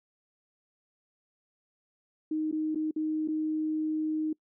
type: tone with dropouts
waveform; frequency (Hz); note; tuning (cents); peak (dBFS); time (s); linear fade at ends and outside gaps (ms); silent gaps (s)
sine; 311.1; D#4; 0; -27; 2.31-4.33; 5; 2.514-2.525 / 2.748-2.756 / 2.911-2.961 / 3.277-3.284
effects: noise-tail reverb RT60 0.1 s tail -25 dB re dry